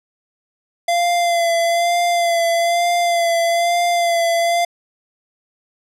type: tone with vibrato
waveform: square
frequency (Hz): 686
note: F5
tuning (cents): -31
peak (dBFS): -15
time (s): 0.88-4.65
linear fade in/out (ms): 5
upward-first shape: sine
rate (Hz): 1.1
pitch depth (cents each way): 28
effects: low-pass 11000 Hz 12 dB/octave